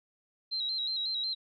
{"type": "tone with vibrato", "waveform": "sine", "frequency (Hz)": 3991, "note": "B7", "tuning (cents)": 17, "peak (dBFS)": -30, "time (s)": [0.51, 1.35], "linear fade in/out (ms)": 20, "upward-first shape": "square", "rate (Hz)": 5.5, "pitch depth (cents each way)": 59, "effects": []}